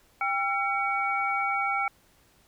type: tone cluster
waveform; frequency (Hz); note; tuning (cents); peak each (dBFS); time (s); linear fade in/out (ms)
sine; 794 / 1355 / 2254; G5 / E6 / C#7; +22 / +47 / +28; -29; 0.21-1.88; 2
effects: pink hiss -62 dBFS RMS until 2.47 s